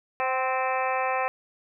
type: harmonic tone with a mistuned harmonic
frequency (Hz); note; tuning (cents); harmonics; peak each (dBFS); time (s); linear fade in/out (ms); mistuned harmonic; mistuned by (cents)
260.5; C4; -7; 2 / 3 / 4 / 5 / 6 / 7 / 8 / 9 / 10; -30 / -28 / -30 / -34 / -43 / -34 / -42 / -36 / -36; 0.2-1.28; 0; 3; -20
effects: none